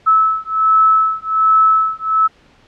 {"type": "beating tone pair", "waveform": "sine", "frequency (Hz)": [1302, 1303.3], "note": ["E6", "E6"], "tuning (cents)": [-22, -20], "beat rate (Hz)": 1.3, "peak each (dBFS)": -13, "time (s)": [0.06, 2.28], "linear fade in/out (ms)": 20, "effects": ["pink hiss -50 dBFS RMS until 2.67 s", "low-pass 4000 Hz 12 dB/octave"]}